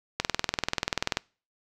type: click train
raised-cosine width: 0.2 ms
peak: -7 dBFS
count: 21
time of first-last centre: 0.2-1.171 s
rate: 20.6 Hz
effects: noise-tail reverb RT60 0.4 s tail -26 dB re dry

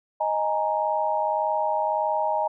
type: chord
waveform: sine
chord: D# suspended fourth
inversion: none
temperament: equal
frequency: 622.3 / 830.6 / 932.3 Hz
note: D#5 / G#5 / A#5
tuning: 0 / 0 / 0 cents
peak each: -26 dBFS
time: 0.2-2.48 s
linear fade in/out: 10 ms
effects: none

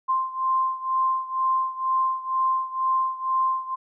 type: beating tone pair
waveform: sine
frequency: 1046.5 / 1048.6 Hz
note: C6 / C6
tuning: 0 / +3 cents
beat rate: 2.1 Hz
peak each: -23 / -26 dBFS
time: 0.08-3.76 s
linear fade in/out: 20 ms
effects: none

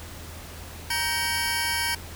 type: tone cluster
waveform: 25% pulse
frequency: 936 / 1563 / 2266 / 5260 Hz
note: A#5 / G6 / C#7 / E8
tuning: +7 / -6 / +37 / -5 cents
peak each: -26 dBFS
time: 0.9-1.95 s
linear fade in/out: 5 ms
effects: added 82 Hz sine -41 dBFS peak until 2.15 s + pink hiss -42 dBFS RMS until 2.15 s

